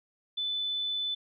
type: tone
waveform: sine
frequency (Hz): 3503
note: A7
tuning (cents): -8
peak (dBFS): -29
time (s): 0.37-1.15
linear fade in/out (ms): 10
effects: none